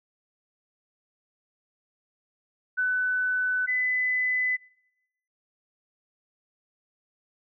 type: tone pair in turn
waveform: sine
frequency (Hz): 1500 / 2007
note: F#6 / B6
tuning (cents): +23 / +27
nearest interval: perfect fourth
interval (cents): 504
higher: second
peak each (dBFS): -22 / -23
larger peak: first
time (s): 2.77-3.67 / 3.67-4.57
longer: neither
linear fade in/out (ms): 20
effects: noise-tail reverb RT60 0.9 s tail -24 dB re dry

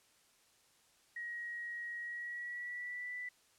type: tone with pitch glide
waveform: sine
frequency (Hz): 1896 to 1978.8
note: A#6 to B6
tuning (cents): +29 to +3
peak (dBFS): -40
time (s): 1.16-3.29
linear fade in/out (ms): 5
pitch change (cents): +74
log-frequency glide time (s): 1.99-3.16
effects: white hiss -69 dBFS RMS until 3.58 s + low-pass 10000 Hz 12 dB/octave

